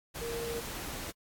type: tone in noise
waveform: sine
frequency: 466.2 Hz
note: A#4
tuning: in tune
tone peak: -35 dBFS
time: 0.21-0.61 s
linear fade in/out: 20 ms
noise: pink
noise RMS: -40 dBFS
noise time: 0.14-1.12 s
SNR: +2 dB
effects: AAC 64 kbps